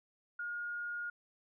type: tone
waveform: sine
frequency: 1428 Hz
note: F6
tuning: 38 cents sharp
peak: -37 dBFS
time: 0.39-1.1 s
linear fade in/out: 5 ms
effects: none